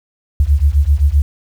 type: beating tone pair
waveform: sine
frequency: 68.1 / 75.8 Hz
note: C#2 / D#2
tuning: -30 / -45 cents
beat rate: 7.7 Hz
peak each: -12 dBFS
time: 0.4-1.22 s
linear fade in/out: 0 ms
effects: 7-bit